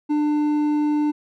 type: tone with hard clipping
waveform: triangle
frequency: 298.2 Hz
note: D4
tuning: 27 cents sharp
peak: -19 dBFS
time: 0.09-1.12 s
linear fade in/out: 20 ms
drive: 9 dB
effects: none